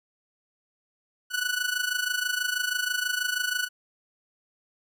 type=tone with amplitude modulation; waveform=sawtooth; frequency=1480 Hz; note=F#6; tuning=in tune; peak=-19 dBFS; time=1.3-3.69 s; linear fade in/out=50 ms; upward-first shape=sine; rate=26.2 Hz; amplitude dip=75%; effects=none